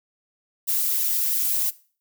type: noise with flanger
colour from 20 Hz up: violet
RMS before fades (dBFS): -23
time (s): 0.67-1.71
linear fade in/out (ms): 20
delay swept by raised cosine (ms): 1 to 4.2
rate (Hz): 3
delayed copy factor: +0.8
effects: noise-tail reverb RT60 0.4 s tail -19 dB re dry